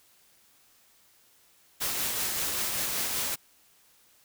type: noise with tremolo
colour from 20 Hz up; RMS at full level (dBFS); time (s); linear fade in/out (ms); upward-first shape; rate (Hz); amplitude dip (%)
white; -29; 1.8-3.36; 20; triangle; 5.2; 30
effects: white hiss -62 dBFS RMS until 4.24 s